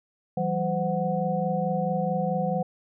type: tone cluster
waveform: sine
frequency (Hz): 165.7 / 190.3 / 513 / 738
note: E3 / F#3 / C5 / F#5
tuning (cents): +9 / +49 / -34 / -5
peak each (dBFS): -29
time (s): 0.37-2.63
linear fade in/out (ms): 5
effects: none